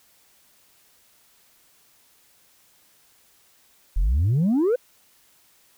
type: exponential sweep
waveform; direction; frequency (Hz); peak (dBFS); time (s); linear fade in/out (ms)
sine; up; 36.71 to 523.3; -15; 3.96-4.76; 10
effects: tanh soft clip ceiling -16 dBFS + white hiss -59 dBFS RMS until 5.77 s